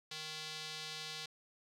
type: tone with band-pass filter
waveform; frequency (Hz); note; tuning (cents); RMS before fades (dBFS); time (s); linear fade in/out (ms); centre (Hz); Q
square; 155.56; D#3; 0; -45; 0.11-1.26; 5; 4100; 1.9
effects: none